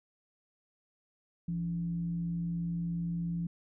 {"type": "tone with frequency modulation", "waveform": "sine", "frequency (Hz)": 170, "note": "F3", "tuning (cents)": -46, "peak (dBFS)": -31, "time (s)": [1.48, 3.47], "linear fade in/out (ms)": 5, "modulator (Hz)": 117, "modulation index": 0.26, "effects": []}